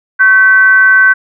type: tone with frequency modulation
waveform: sine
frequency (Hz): 1532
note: G6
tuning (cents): -40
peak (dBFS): -3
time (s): 0.19-1.14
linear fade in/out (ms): 20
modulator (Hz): 430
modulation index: 0.38
effects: none

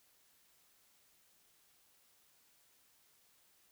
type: silence
effects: white hiss -70 dBFS RMS until 3.71 s

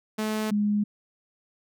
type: tone pair in turn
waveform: sawtooth / sine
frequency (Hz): 215.9 / 207.5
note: A3 / G#3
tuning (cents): -33 / -1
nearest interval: minor second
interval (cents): 68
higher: first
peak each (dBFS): -22 / -21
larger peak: second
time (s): 0.18-0.51 / 0.51-0.84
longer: neither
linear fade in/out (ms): 10
effects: none

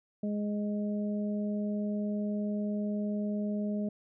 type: harmonic tone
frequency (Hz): 207.7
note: G#3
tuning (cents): 0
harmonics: 1 / 2 / 3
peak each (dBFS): -30 / -41 / -40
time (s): 0.23-3.89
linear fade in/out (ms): 5
effects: none

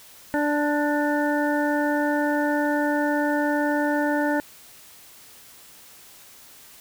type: harmonic tone with a mistuned harmonic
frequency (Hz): 293.7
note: D4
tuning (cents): 0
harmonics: 1 / 2 / 3 / 5 / 6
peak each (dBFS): -23 / -26 / -28 / -30 / -31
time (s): 0.34-4.4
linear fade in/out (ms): 0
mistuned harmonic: 6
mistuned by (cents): +19
effects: white hiss -48 dBFS RMS until 6.8 s

